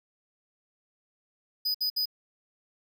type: tone bursts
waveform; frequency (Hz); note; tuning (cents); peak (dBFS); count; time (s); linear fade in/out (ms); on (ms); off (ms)
square; 4978; D#8; 0; -26; 3; 1.65-2.057; 10; 95; 61
effects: none